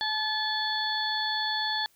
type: harmonic tone with a mistuned harmonic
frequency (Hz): 864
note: A5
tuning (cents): -32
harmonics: 1 / 2 / 4 / 5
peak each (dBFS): -32 / -32 / -32 / -32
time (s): 0.01-1.86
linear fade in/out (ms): 0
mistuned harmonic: 5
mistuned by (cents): +29
effects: white hiss -64 dBFS RMS until 1.95 s